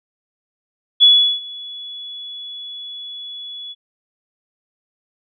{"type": "tone with ADSR envelope", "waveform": "sine", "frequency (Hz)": 3400, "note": "G#7", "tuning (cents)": 40, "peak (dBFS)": -5, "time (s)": [1, 3.75], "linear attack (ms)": 29, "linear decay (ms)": 370, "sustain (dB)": -24, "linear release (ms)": 37, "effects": []}